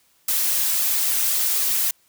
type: noise with flanger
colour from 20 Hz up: blue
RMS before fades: -21 dBFS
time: 0.28-1.91 s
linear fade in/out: 5 ms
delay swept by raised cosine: 1.5 to 3.3 ms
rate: 3.8 Hz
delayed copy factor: +0.5
effects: white hiss -61 dBFS RMS until 2.08 s